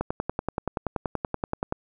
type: click train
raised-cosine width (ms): 1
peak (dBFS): -12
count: 19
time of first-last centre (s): 0.01-1.724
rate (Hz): 10.5
effects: none